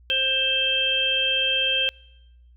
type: harmonic tone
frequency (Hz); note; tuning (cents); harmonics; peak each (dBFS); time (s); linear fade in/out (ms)
528; C5; +16; 1 / 3 / 5 / 6; -32 / -32 / -25 / -21; 0.1-1.89; 0
effects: noise-tail reverb RT60 1.0 s tail -26 dB re dry + added 60 Hz sine -49 dBFS peak until 2.56 s